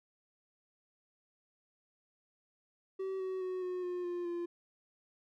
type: tone with pitch steps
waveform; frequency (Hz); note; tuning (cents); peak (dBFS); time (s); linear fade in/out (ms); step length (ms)
triangle; 382.4 / 376 / 369.8 / 363.7 / 357.6 / 351.7 / 345.8; G4 / F#4 / F#4 / F#4 / F4 / F4 / F4; -43 / +28 / -1 / -30 / +41 / +12 / -17; -33; 2.99-4.46; 10; 210
effects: none